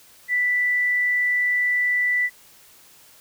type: tone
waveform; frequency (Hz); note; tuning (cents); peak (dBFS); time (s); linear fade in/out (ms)
sine; 1975.5; B6; 0; -18; 0.28-2.3; 50
effects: white hiss -51 dBFS RMS until 3.2 s